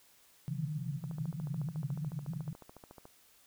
white band-pass noise, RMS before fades -38 dBFS, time 0.48-2.53 s, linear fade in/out 0 ms, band 130 to 170 Hz, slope 96 dB/octave
click train, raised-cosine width 1 ms, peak -36 dBFS, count 29, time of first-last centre 1.04-3.054 s, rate 13.9 Hz
effects white hiss -64 dBFS RMS until 3.46 s

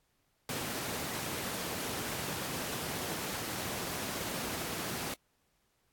pink high-pass noise, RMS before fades -38 dBFS, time 0.49-5.14 s, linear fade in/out 2 ms, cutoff 120 Hz, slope 12 dB/octave, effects pink hiss -75 dBFS RMS until 5.92 s + AAC 64 kbps

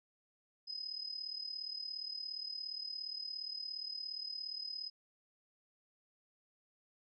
sine tone with amplitude modulation, 5040 Hz, D#8, 21 cents sharp, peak -37 dBFS, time 0.67-4.9 s, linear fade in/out 20 ms, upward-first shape sine, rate 37.2 Hz, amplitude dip 75%, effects none

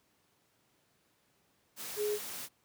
sine tone in noise, 418.4 Hz, G#4, 13 cents sharp, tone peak -30 dBFS, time 1.96-2.19 s, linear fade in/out 50 ms, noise white, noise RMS -42 dBFS, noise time 1.76-2.49 s, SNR +9 dB, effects pink hiss -72 dBFS RMS until 2.64 s + high-pass 100 Hz 12 dB/octave

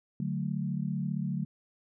sine chord, D major, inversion none, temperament equal, 146.83 / 185 / 220 Hz, D3 / F#3 / A3, 0 / 0 / 0 cents, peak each -33 / -33 / -36 dBFS, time 0.2-1.45 s, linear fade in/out 2 ms, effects none

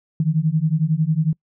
sine beating tone pair, 152.2 / 163.2 Hz, D#3 / E3, -38 / -17 cents, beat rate 11 Hz, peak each -19 dBFS, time 0.2-1.33 s, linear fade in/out 2 ms, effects noise-tail reverb RT60 0.1 s tail -26 dB re dry

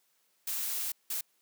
blue noise bursts at uneven times, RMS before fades -34 dBFS, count 2, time 0.47-0.92 / 1.1-1.21 s, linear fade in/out 5 ms, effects white hiss -72 dBFS RMS until 1.41 s + high-pass 200 Hz 12 dB/octave

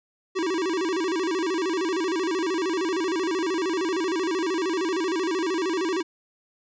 square tone with vibrato, 350 Hz, F4, 4 cents sharp, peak -24 dBFS, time 0.35-6.03 s, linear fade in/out 20 ms, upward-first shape square, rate 13 Hz, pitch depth 140 cents each way, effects resampled to 16000 Hz

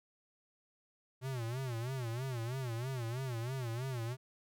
square tone with vibrato, 123.47 Hz, B2, in tune, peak -37 dBFS, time 1.21-4.17 s, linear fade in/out 50 ms, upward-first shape sine, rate 3.1 Hz, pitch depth 150 cents each way, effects none

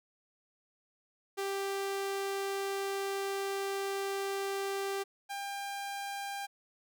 sawtooth tone pair in turn, 393.2 / 798.8 Hz, G4 / G5, +5 / +32 cents, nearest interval octave, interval 1227 cents, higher second, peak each -29 / -33 dBFS, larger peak first, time 1.37-5.04 / 5.29-6.47 s, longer first, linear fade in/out 20 ms, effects none

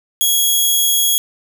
10% pulse tone, 3322 Hz, G#7, in tune, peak -4 dBFS, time 0.21-1.18 s, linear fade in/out 0 ms, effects none

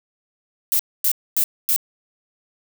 violet noise bursts, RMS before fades -18 dBFS, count 4, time 0.72-1.762 s, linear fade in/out 0 ms, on 73 ms, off 250 ms, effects none

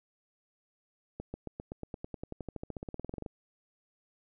accelerating click train, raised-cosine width 2 ms, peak -25 dBFS, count 27, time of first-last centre 1.2-3.262 s, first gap 140 ms, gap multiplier 0.95, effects none

